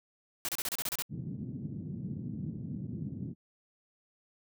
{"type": "noise bursts", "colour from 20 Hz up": "white", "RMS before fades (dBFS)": -34, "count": 9, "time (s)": [0.45, 1.022], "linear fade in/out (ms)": 0, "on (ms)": 36, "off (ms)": 31}
{"type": "band-pass noise", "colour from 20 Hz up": "pink", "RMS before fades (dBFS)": -39, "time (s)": [1.09, 3.35], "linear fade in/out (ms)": 50, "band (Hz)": [120, 240], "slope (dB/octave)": 24}
{"effects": []}